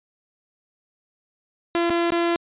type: tone with dropouts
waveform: sawtooth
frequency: 340.9 Hz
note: F4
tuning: 42 cents flat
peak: -15 dBFS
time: 1.75-2.36 s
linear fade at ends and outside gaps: 0 ms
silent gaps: 1.898-1.904 / 2.105-2.121 s
effects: resampled to 8000 Hz